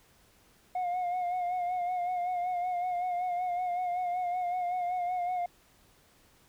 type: tone with vibrato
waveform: sine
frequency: 718 Hz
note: F5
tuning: 48 cents sharp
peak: -26 dBFS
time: 0.75-5.46 s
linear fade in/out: 5 ms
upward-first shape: sine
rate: 5.3 Hz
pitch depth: 42 cents each way
effects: tanh soft clip ceiling -28 dBFS + pink hiss -63 dBFS RMS until 6.48 s